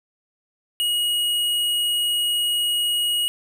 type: tone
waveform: square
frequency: 2894 Hz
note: F#7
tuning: 39 cents flat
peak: -20 dBFS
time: 0.8-3.28 s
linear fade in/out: 0 ms
effects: none